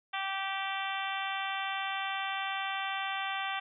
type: harmonic tone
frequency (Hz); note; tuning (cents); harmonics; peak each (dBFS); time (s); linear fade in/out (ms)
388.8; G4; -14; 2 / 3 / 4 / 5 / 6 / 7 / 8 / 9; -37 / -39 / -40 / -41 / -42 / -42 / -43 / -44; 0.13-3.6; 10
effects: none